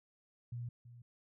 sine tone with echo, 119.9 Hz, A#2, 49 cents sharp, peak -39 dBFS, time 0.52-0.69 s, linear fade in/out 5 ms, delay 330 ms, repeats 1, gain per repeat -13 dB, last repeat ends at 1.02 s, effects none

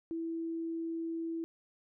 sine tone, 329.6 Hz, E4, in tune, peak -34 dBFS, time 0.11-1.44 s, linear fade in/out 0 ms, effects none

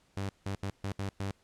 sawtooth tone bursts at uneven times, 98.4 Hz, G2, 7 cents sharp, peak -29 dBFS, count 6, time 0.17-0.29 / 0.46-0.55 / 0.63-0.7 / 0.84-0.92 / 0.99-1.09 / 1.2-1.31 s, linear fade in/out 0 ms, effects pink hiss -68 dBFS RMS until 1.43 s + low-pass 9000 Hz 12 dB/octave

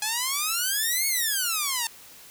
5% pulse exponential two-way sweep, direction up then down, 832 to 2217 to 896 Hz, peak -13 dBFS, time 0.02-1.87 s, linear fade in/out 2 ms, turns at 1.07 s, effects white hiss -48 dBFS RMS until 2.3 s

